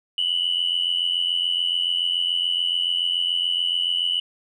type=tone pair together; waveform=sine; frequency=2923 / 3010 Hz; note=F#7 / F#7; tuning=-22 / +29 cents; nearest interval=minor second; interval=51 cents; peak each=-22 / -22 dBFS; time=0.18-4.2 s; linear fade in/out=2 ms; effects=tanh soft clip ceiling -14 dBFS